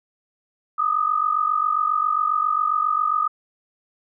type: tone pair together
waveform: sine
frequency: 1212.6 / 1260 Hz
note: D#6 / D#6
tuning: -45 / +21 cents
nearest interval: minor second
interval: 66 cents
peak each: -21 dBFS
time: 0.78-3.28 s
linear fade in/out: 10 ms
effects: none